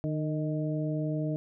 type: harmonic tone with a mistuned harmonic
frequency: 152.5 Hz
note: D#3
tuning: 34 cents flat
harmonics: 1 / 2 / 3 / 4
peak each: -30 / -33 / -41 / -37 dBFS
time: 0.04-1.36 s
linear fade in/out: 0 ms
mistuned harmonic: 4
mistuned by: +36 cents
effects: none